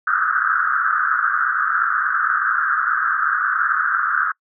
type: band-pass noise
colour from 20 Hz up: white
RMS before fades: -19 dBFS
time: 0.07-4.32 s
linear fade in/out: 5 ms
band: 1200 to 1600 Hz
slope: 96 dB/octave
effects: noise-tail reverb RT60 0.1 s tail -26 dB re dry